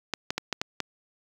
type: clicks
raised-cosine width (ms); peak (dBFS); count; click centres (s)
0.2; -10; 6; 0.137 / 0.305 / 0.38 / 0.527 / 0.615 / 0.803
effects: high-pass 100 Hz 12 dB/octave + 7-bit